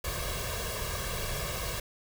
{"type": "noise with comb filter", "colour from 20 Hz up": "pink", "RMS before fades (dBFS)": -34, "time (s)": [0.04, 1.8], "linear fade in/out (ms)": 5, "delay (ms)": 1.8, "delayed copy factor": 0.85, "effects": []}